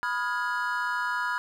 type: chord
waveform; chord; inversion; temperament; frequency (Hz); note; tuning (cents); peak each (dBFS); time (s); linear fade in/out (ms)
triangle; F half-diminished seventh; second; equal with one note detuned; 987.8 / 1244.5 / 1422.2 / 1661.2; Cb6 / Eb6 / F6 / Ab6; 0 / 0 / +31 / 0; -29 / -34 / -29 / -31; 0.03-1.38; 0
effects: none